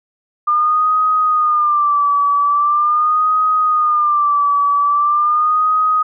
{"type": "tone with vibrato", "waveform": "sine", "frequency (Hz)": 1199, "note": "D6", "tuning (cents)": 36, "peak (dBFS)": -11, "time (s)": [0.47, 6.03], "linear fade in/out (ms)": 10, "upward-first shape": "sine", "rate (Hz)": 0.42, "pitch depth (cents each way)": 79, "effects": []}